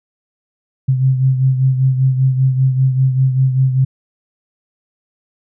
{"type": "beating tone pair", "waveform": "sine", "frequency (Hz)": [130.81, 135.91], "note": ["C3", "C#3"], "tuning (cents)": [0, -34], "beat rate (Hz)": 5.1, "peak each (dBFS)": [-11, -19], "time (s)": [0.88, 3.85], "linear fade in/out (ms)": 10, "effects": []}